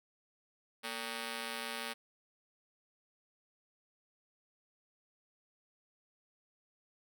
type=ring-modulated tone; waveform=5% pulse; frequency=341.7 Hz; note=F4; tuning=38 cents flat; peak=-24 dBFS; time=0.83-1.94 s; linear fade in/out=20 ms; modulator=108 Hz; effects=none